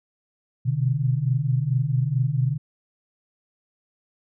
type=tone cluster; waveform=sine; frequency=122.5 / 127 / 149.4 Hz; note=B2 / B2 / D3; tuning=-14 / +49 / +30 cents; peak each=-28 / -22 / -24 dBFS; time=0.65-2.58 s; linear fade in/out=20 ms; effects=none